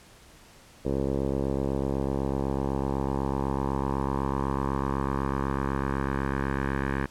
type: tone with low-pass filter sweep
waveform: 10% pulse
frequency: 68 Hz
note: C#2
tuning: 33 cents flat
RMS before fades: -28 dBFS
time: 0.85-7.06 s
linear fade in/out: 5 ms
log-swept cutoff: 540 to 1700 Hz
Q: 2.6
effects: pink hiss -53 dBFS RMS until 7.1 s + low-pass 11000 Hz 12 dB/octave